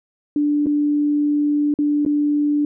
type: tone with dropouts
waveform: sine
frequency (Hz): 293.7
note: D4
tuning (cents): 0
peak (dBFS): -15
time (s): 0.36-2.65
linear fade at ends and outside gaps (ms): 2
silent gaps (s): 0.66-0.667 / 1.74-1.788 / 2.051-2.062
effects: none